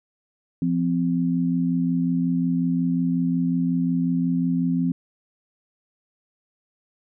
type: tone pair together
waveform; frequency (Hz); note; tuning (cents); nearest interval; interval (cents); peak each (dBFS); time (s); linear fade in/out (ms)
sine; 172.48 / 258; F3 / C4; -21 / -24; perfect fifth; 697; -22; 0.62-4.92; 2
effects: none